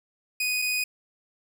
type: tone pair in turn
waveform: sawtooth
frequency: 2489 / 2489 Hz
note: D#7 / D#7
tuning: 0 / 0 cents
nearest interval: unison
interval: 0 cents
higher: neither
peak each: -21 / -21 dBFS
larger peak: neither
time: 0.4-0.62 / 0.62-0.84 s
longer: neither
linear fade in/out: 5 ms
effects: none